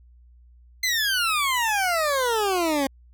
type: exponential sweep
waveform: 20% pulse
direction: down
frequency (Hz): 2084 to 265.9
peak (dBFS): -16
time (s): 0.83-2.87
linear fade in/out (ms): 5
effects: added 60 Hz sine -49 dBFS peak until 3.13 s